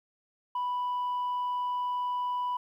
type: tone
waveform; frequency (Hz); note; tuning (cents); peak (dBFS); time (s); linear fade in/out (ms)
sine; 987.8; B5; 0; -26; 0.55-2.57; 5
effects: tanh soft clip ceiling -27 dBFS + 11-bit